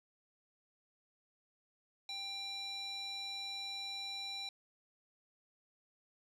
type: tone with band-pass filter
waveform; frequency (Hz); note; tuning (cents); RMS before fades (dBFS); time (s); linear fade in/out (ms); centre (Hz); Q
square; 790; G5; +13; -43; 2.09-4.49; 2; 3900; 3.6
effects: none